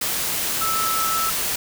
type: tone in noise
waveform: sine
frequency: 1313 Hz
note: E6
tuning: 7 cents flat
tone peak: -22 dBFS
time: 0.61-1.3 s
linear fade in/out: 5 ms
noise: white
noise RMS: -24 dBFS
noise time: 0.01-1.56 s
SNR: -1 dB
effects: none